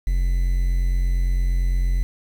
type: tone with quantisation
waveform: triangle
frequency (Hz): 44.37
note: F1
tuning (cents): +28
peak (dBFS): -15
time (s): 0.07-2.03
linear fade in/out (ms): 0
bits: 7
effects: none